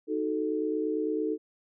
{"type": "chord", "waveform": "sine", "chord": "D# diminished", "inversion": "none", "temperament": "equal with one note detuned", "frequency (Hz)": [311.1, 371.1, 440], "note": ["D#4", "F#4", "A4"], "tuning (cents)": [0, 5, 0], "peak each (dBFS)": [-30, -35, -30], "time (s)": [0.07, 1.38], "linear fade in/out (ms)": 50, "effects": []}